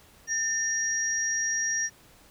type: tone pair together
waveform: sine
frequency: 1800 / 5715 Hz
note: A6 / F8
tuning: +39 / +39 cents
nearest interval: octave + minor sixth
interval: 2000 cents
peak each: -29 / -27 dBFS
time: 0.27-1.9 s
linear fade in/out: 50 ms
effects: pink hiss -56 dBFS RMS until 2.3 s